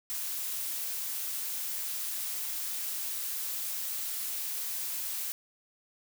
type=noise; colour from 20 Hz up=blue; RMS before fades=-35 dBFS; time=0.1-5.32 s; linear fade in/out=0 ms; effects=none